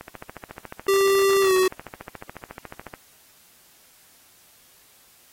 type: click train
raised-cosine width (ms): 0.5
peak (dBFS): -21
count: 42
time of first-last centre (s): 0.01-2.939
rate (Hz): 14
type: tone with pitch glide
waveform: square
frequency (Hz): 392 to 373.4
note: G4 to F#4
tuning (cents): 0 to +16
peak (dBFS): -17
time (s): 0.88-1.68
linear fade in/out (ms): 5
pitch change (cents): -84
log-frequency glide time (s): 1.41-1.54
effects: white hiss -55 dBFS RMS until 5.32 s + AAC 48 kbps